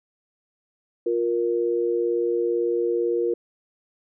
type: tone pair together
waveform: sine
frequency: 352.1 / 470 Hz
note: F4 / A#4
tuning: +14 / +14 cents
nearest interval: perfect fourth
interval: 500 cents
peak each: -23 dBFS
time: 1.06-3.34 s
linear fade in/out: 5 ms
effects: none

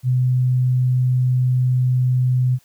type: tone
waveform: sine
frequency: 126.7 Hz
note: B2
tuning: 45 cents sharp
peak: -14 dBFS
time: 0.03-2.59 s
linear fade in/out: 50 ms
effects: white hiss -57 dBFS RMS until 2.64 s

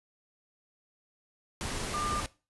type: tone in noise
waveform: sine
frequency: 1198 Hz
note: D6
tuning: 34 cents sharp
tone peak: -31 dBFS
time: 1.94-2.2 s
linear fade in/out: 0 ms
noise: pink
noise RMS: -35 dBFS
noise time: 1.61-2.26 s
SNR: +1 dB
effects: noise-tail reverb RT60 0.3 s tail -19 dB re dry + resampled to 24000 Hz

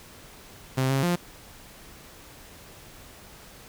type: tone with pitch steps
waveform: sawtooth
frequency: 131.3 / 135.4 / 175.3 Hz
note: C3 / C#3 / F3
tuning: +6 / -40 / +7 cents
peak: -18 dBFS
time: 0.77-1.16 s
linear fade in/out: 10 ms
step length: 130 ms
effects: pink hiss -48 dBFS RMS until 3.68 s

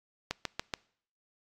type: click train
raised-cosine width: 0.2 ms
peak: -14 dBFS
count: 4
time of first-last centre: 0.31-0.738 s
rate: 7.01 Hz
effects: noise-tail reverb RT60 0.6 s tail -24 dB re dry + AAC 64 kbps

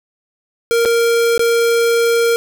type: tone with dropouts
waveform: square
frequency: 465.6 Hz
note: A#4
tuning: 2 cents flat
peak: -12 dBFS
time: 0.71-2.36 s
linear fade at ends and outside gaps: 0 ms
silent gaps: 0.851-0.857 / 1.378-1.394 s
effects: none

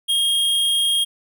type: tone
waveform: square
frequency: 3246 Hz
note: G#7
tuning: 40 cents flat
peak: -17 dBFS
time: 0.08-1.05 s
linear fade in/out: 20 ms
effects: none

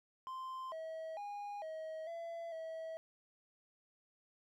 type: tone with pitch steps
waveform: triangle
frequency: 1042 / 643 / 818 / 635 / 672 / 647 Hz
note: C6 / E5 / G#5 / D#5 / E5 / E5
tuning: -7 / -43 / -26 / +35 / +33 / -32 cents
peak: -40 dBFS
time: 0.27-2.97 s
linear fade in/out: 0 ms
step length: 450 ms
effects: none

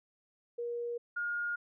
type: tone pair in turn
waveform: sine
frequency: 475.1 / 1423.7 Hz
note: A#4 / F6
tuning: +33 / +33 cents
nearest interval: octave + perfect fifth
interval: 1900 cents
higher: second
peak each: -34 / -32 dBFS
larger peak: second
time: 0.58-0.98 / 1.16-1.56 s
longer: neither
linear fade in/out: 10 ms
effects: none

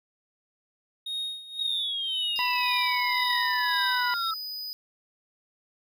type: tone with tremolo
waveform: triangle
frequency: 3729 Hz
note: A#7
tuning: in tune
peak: -27 dBFS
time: 1.06-4.31 s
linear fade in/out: 5 ms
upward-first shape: sine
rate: 1.9 Hz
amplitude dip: 80%
type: exponential sweep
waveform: sine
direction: down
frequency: 3800 to 1300 Hz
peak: -28 dBFS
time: 1.59-4.34 s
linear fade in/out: 5 ms
type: tone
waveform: square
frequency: 4978 Hz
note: D#8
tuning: in tune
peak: -34 dBFS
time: 2.36-4.73 s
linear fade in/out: 0 ms
type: harmonic tone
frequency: 987.8 Hz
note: B5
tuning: in tune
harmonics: 1 / 2 / 3 / 4 / 5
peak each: -27 / -33 / -37 / -39 / -41 dBFS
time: 2.39-4.14 s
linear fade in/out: 0 ms
effects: none

